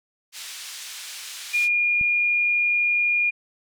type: band-pass noise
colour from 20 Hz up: pink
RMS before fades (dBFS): -37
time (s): 0.32-1.69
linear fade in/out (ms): 50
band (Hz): 2700 to 9400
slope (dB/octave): 12
type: tone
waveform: sine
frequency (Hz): 2424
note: D#7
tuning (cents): -46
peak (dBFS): -18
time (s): 1.53-3.31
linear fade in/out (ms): 20
type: click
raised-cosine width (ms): 5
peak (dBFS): -25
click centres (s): 2.012
effects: none